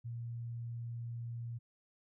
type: tone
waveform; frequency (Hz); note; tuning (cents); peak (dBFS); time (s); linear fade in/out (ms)
sine; 117.6; A#2; +16; -39; 0.04-1.59; 20
effects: none